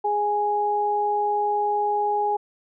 sine tone pair together, 414.3 / 830 Hz, G#4 / G#5, -4 / -1 cents, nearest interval octave, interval 1203 cents, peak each -26 / -21 dBFS, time 0.04-2.37 s, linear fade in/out 10 ms, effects none

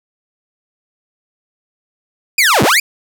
sawtooth linear two-way sweep, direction down then up, 2499 to 85 to 2499 Hz, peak -5 dBFS, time 2.38-2.8 s, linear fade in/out 5 ms, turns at 2.63 s, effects none

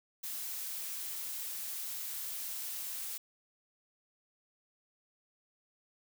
blue noise, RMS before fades -40 dBFS, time 0.23-3.18 s, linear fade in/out 10 ms, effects none

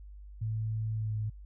sine tone with pitch glide, 110 to 107.49 Hz, A2 to A2, 0 to -40 cents, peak -30 dBFS, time 0.41-1.3 s, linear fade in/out 10 ms, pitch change -40 cents, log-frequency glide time 0.94-1.15 s, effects added 50 Hz sine -45 dBFS peak until 1.45 s

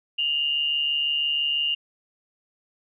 sine tone pair together, 2811 / 2957 Hz, F7 / F#7, +11 / -2 cents, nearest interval minor second, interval 87 cents, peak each -22 / -30 dBFS, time 0.18-1.75 s, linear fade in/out 10 ms, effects none

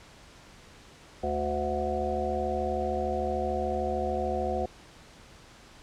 harmonic tone, 73.42 Hz, D2, in tune, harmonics 1 / 3 / 5 / 7 / 9 / 10, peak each -35 / -37 / -34 / -33 / -35 / -32 dBFS, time 1.23-4.66 s, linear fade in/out 5 ms, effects pink hiss -52 dBFS RMS until 5.82 s + low-pass 7000 Hz 12 dB/octave

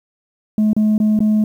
sine tone with dropouts, 213.9 Hz, A3, 49 cents flat, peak -9 dBFS, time 0.58-1.44 s, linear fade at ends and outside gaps 2 ms, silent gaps 0.732-0.765 / 0.98-1.001 / 1.191-1.204 s, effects tanh soft clip ceiling -10 dBFS + 8-bit

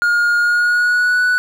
triangle tone with pitch glide, 1424 to 1481.9 Hz, F6 to F#6, +33 to +2 cents, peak -10 dBFS, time 0.02-1.38 s, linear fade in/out 0 ms, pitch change +69 cents, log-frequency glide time 0.38-1.23 s, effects none

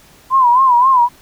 sine tone with vibrato, 1011 Hz, B5, 40 cents sharp, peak -7 dBFS, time 0.3-1.09 s, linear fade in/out 50 ms, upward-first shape sine, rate 3.8 Hz, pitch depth 110 cents each way, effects pink hiss -46 dBFS RMS until 1.21 s

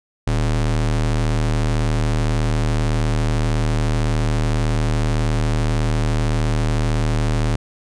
square ring-modulated tone, 77.78 Hz, D#2, in tune, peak -14 dBFS, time 0.27-7.56 s, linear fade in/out 5 ms, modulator 36.9 Hz, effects resampled to 22050 Hz

